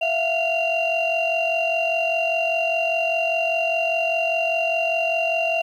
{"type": "tone cluster", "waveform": "sine", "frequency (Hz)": [662, 707, 2767], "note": ["E5", "F5", "F7"], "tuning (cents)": [7, 21, -17], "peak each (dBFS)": [-21, -26, -22], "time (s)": [0.01, 5.62], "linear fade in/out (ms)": 10, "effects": ["tanh soft clip ceiling -13 dBFS", "9-bit"]}